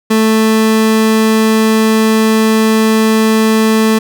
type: tone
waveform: 30% pulse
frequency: 220 Hz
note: A3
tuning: in tune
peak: -5 dBFS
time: 0.1-3.99 s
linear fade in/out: 10 ms
effects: none